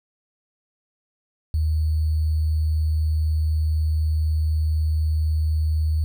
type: tone with sample-and-hold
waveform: sine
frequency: 78 Hz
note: D#2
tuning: 5 cents sharp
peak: -18 dBFS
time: 1.54-6.04 s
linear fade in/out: 0 ms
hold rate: 4410 Hz
effects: none